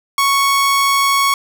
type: tone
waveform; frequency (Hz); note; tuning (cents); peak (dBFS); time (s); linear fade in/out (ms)
sawtooth; 1108.7; C#6; 0; -8; 0.18-1.34; 2
effects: none